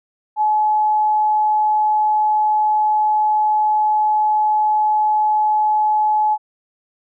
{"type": "tone", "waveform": "sine", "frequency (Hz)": 853, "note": "G#5", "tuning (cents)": 46, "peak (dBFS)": -13, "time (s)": [0.36, 6.38], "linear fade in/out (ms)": 50, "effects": []}